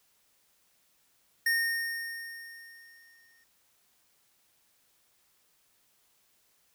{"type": "tone with exponential decay", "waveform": "square", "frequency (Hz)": 1841, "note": "A#6", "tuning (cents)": -22, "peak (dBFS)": -24, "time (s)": [1.46, 3.44], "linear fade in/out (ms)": 5, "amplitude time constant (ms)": 430, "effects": ["white hiss -69 dBFS RMS until 6.74 s"]}